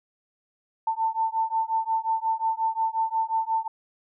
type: beating tone pair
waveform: sine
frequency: 891 / 896.6 Hz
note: A5 / A5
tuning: +22 / +32 cents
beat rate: 5.6 Hz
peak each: -26 / -26 dBFS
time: 0.87-3.68 s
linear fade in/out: 5 ms
effects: none